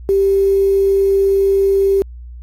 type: tone with quantisation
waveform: sine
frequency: 392 Hz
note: G4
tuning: in tune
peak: -10 dBFS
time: 0.09-2.02 s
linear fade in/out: 0 ms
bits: 6
effects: added 60 Hz sine -30 dBFS peak until 2.42 s + AAC 48 kbps